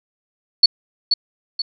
sine tone with echo, 4426 Hz, C#8, 3 cents flat, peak -5 dBFS, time 0.63-0.66 s, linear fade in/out 5 ms, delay 480 ms, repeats 2, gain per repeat -7 dB, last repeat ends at 1.62 s, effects none

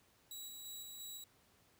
15% pulse tone with tremolo, 3891 Hz, B7, 27 cents flat, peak -39 dBFS, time 0.31-1.24 s, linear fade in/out 2 ms, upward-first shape square, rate 2.9 Hz, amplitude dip 25%, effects pink hiss -70 dBFS RMS until 1.79 s + high-pass 60 Hz 12 dB/octave

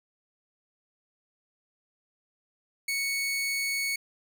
sawtooth tone, 2218 Hz, C#7, in tune, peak -24 dBFS, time 2.88-3.96 s, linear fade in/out 5 ms, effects none

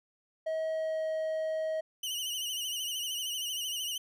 triangle tone with pitch glide, 638 to 633.6 Hz, D#5 to D#5, +43 to +31 cents, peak -28 dBFS, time 0.46-1.81 s, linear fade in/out 10 ms, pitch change -12 cents, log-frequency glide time 0.68-1.06 s
sawtooth tone with vibrato, 2960 Hz, F#7, in tune, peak -30 dBFS, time 2.03-3.98 s, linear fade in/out 5 ms, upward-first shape sine, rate 13 Hz, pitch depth 73 cents each way
effects none

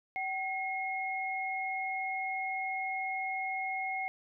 sine tone pair together, 763.9 / 2157 Hz, G5 / C#7, -45 / -48 cents, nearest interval octave + tritone, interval 1797 cents, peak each -35 / -35 dBFS, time 0.16-4.08 s, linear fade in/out 0 ms, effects none

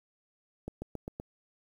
accelerating click train, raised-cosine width 2 ms, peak -24 dBFS, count 5, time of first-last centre 0.68-1.199 s, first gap 140 ms, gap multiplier 0.95, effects 9-bit

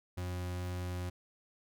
40% pulse tone, 89.8 Hz, F2, 49 cents sharp, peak -35 dBFS, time 0.17-1.1 s, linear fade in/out 10 ms, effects none

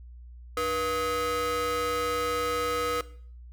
45% pulse ring-modulated tone, 392 Hz, G4, in tune, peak -23 dBFS, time 0.57-3.01 s, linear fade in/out 2 ms, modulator 876 Hz, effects noise-tail reverb RT60 0.5 s tail -17 dB re dry + added 60 Hz sine -43 dBFS peak until 3.52 s

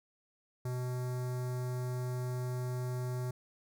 square tone with notch filter, 125.3 Hz, B2, 25 cents sharp, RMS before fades -36 dBFS, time 0.65-3.31 s, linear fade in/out 5 ms, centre 2900 Hz, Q 0.61, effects none

